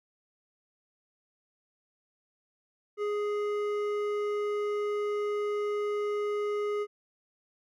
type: tone with hard clipping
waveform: sine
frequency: 415.3 Hz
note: G#4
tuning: in tune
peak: -30 dBFS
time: 2.97-6.87 s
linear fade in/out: 50 ms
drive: 10 dB
effects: none